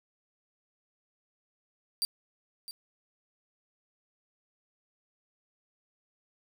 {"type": "tone with echo", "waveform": "sawtooth", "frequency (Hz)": 4699, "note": "D8", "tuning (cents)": 0, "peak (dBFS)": -24, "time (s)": [2.02, 2.05], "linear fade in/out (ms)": 0, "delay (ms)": 660, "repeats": 1, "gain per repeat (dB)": -13, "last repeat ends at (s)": 2.71, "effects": []}